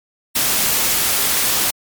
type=noise; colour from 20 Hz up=white; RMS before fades=-17 dBFS; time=0.35-1.71 s; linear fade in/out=10 ms; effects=MP3 96 kbps